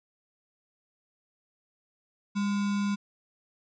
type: tone with sample-and-hold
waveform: sine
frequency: 201.7 Hz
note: G3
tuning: 50 cents sharp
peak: -25 dBFS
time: 2.35-2.96 s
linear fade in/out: 20 ms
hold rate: 1225 Hz
effects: resampled to 16000 Hz